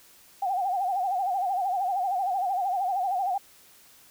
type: tone with vibrato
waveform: sine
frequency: 756 Hz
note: F#5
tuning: 37 cents sharp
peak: -24 dBFS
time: 0.42-3.38 s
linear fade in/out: 5 ms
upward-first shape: sine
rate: 13 Hz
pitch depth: 110 cents each way
effects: white hiss -55 dBFS RMS until 4.1 s